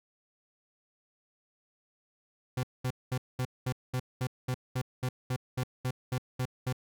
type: tone bursts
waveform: 40% pulse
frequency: 127.1 Hz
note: C3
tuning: 50 cents flat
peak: -28 dBFS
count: 16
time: 2.57-6.728 s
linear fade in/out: 5 ms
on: 63 ms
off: 210 ms
effects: none